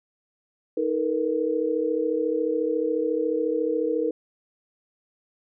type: tone cluster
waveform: sine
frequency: 314.8 / 446.4 / 480.5 Hz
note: D#4 / A4 / B4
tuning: +20 / +25 / -48 cents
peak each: -27 / -27 / -25 dBFS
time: 0.77-4.11 s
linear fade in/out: 5 ms
effects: none